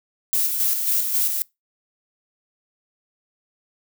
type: noise with tremolo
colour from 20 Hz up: violet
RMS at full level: -20 dBFS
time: 0.33-1.42 s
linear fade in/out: 0 ms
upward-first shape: square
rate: 3.7 Hz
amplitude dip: 40%
effects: noise-tail reverb RT60 0.2 s tail -24 dB re dry

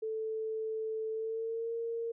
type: tone with pitch glide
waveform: sine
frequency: 440 to 461.3 Hz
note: A4 to A#4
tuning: 0 to -18 cents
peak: -33 dBFS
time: 0.02-2.12 s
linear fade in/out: 10 ms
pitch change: +82 cents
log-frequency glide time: 1.11-1.73 s
effects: none

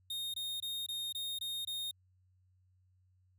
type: tone bursts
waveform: 45% pulse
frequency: 3700 Hz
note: A#7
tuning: 14 cents flat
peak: -37 dBFS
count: 7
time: 0.1-1.912 s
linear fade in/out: 5 ms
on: 240 ms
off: 22 ms
effects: added 92 Hz sine -67 dBFS peak until 3.38 s

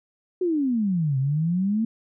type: exponential two-way sweep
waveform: sine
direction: down then up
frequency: 374.9 to 130 to 230.2 Hz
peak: -20 dBFS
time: 0.41-1.85 s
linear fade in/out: 5 ms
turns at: 1.18 s
effects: none

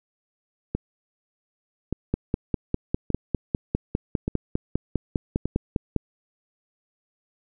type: two click trains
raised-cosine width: 3 ms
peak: -9 / -12 dBFS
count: 20 / 5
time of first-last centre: 2.14-5.963 / 0.75-5.456 s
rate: 4.97 / 0.85 Hz
effects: none

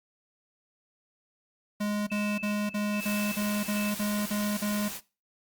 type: tone bursts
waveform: square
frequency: 207.7 Hz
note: G#3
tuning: in tune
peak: -28 dBFS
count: 10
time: 1.8-4.887 s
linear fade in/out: 10 ms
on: 270 ms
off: 43 ms
type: tone with tremolo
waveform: sine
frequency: 2626 Hz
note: E7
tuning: 7 cents flat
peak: -35 dBFS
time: 2.1-3.91 s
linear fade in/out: 10 ms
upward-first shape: square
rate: 1.2 Hz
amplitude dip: 55%
type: noise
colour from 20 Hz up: white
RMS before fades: -38 dBFS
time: 2.98-5.01 s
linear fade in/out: 50 ms
effects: noise-tail reverb RT60 0.3 s tail -19 dB re dry + Opus 48 kbps

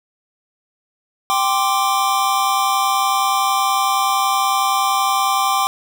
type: chord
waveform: square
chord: G suspended fourth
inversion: none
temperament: just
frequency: 784 / 1045.3 / 1176 Hz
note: G5 / C6 / D6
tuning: 0 / -2 / +2 cents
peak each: -20 / -21 / -20 dBFS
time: 1.3-5.67 s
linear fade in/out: 0 ms
effects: none

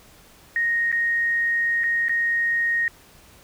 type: tone with dropouts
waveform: sine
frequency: 1864.7 Hz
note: A#6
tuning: in tune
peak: -19 dBFS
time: 0.56-2.88 s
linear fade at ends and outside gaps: 1 ms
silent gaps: 0.917-0.926 / 1.836-1.84 / 2.084-2.094 s
effects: pink hiss -51 dBFS RMS until 3.43 s

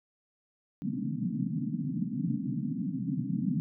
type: band-pass noise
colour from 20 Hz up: white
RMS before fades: -32 dBFS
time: 0.82-3.6 s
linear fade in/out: 0 ms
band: 130 to 280 Hz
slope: 96 dB/octave
effects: none

